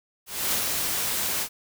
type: noise with ADSR envelope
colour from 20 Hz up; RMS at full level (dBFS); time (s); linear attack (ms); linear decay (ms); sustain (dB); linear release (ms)
white; -24; 0.26-1.49; 260; 92; -3; 72
effects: none